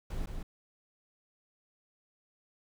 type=noise with echo; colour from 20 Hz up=brown; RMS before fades=-35 dBFS; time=0.1-0.26 s; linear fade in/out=5 ms; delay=170 ms; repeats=1; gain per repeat=-4 dB; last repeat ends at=0.43 s; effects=none